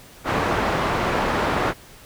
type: low-pass noise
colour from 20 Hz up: white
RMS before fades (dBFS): -22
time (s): 0.24-1.74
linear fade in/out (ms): 50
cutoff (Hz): 1200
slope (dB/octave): 12
effects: pink hiss -46 dBFS RMS until 2.05 s

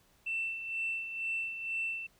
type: tone with tremolo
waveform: sine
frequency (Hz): 2678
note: E7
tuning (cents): +27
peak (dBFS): -30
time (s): 0.26-2.07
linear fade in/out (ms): 10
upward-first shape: sine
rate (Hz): 2.1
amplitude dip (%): 60
effects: tanh soft clip ceiling -26 dBFS + pink hiss -67 dBFS RMS until 2.19 s

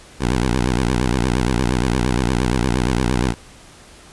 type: tone with vibrato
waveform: 10% pulse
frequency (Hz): 61.8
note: B1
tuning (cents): +2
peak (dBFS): -8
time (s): 0.19-3.35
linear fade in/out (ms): 50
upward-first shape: sine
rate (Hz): 8.6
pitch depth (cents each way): 170
effects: pink hiss -44 dBFS RMS until 4.12 s + resampled to 24000 Hz

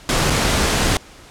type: noise with dropouts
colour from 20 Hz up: pink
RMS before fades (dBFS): -17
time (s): 0.09-0.97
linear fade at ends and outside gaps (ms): 1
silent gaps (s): 0.299-0.303
effects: pink hiss -43 dBFS RMS until 1.3 s + low-pass 9000 Hz 12 dB/octave

